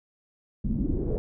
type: noise with low-pass filter sweep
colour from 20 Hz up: brown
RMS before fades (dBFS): -27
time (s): 0.64-1.18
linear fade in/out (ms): 0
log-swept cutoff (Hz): 200 to 500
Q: 5.8
effects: none